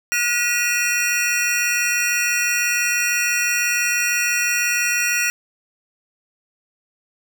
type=tone cluster; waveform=square; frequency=1442 / 1922 / 2465 / 2701 / 5680 Hz; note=F#6 / B6 / D#7 / E7 / F8; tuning=-45 / -48 / -17 / +42 / +28 cents; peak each=-25 dBFS; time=0.12-5.3 s; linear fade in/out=0 ms; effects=none